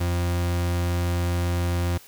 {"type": "tone", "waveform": "40% pulse", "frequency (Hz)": 87.31, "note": "F2", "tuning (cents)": 0, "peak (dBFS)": -21, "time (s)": [0, 1.98], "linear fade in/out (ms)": 10, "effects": ["white hiss -49 dBFS RMS until 2.07 s"]}